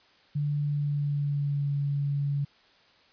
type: tone with pitch glide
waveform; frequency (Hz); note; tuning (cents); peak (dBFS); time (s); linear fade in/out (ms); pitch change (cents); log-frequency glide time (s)
sine; 146.2 to 142.2; D3 to C#3; -7 to +45; -25; 0.35-2.45; 10; -48; 0.6-1.71
effects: white hiss -60 dBFS RMS until 3.12 s + resampled to 11025 Hz